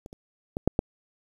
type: clicks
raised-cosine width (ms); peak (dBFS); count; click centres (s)
2; -28 / -30 / -16 / -6 / -8; 5; 0.061 / 0.129 / 0.569 / 0.676 / 0.791
effects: 8-bit